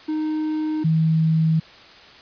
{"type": "tone pair in turn", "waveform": ["triangle", "sine"], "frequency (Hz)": [309.6, 160.17], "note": ["D#4", "E3"], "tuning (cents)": [-9, -49], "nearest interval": "major seventh", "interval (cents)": 1140, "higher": "first", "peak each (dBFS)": [-19, -15], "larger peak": "second", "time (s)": [[0.08, 0.84], [0.84, 1.6]], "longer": "neither", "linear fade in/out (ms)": 10, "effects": ["white hiss -45 dBFS RMS until 2.21 s", "resampled to 11025 Hz"]}